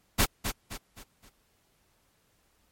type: noise with echo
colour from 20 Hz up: pink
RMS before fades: -22 dBFS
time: 0.18-0.26 s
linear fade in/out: 20 ms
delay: 260 ms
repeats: 4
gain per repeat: -8 dB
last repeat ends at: 1.3 s
effects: pink hiss -69 dBFS RMS until 2.71 s + MP3 64 kbps